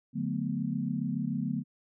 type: chord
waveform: sine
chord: B minor seventh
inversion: first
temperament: equal with one note detuned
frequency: 146.83 / 181.61 / 220 / 246.9 Hz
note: D3 / F#3 / A3 / B3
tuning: 0 / -32 / 0 / 0 cents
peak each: -35 / -35 / -34 / -34 dBFS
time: 0.13-1.64 s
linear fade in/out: 50 ms
effects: none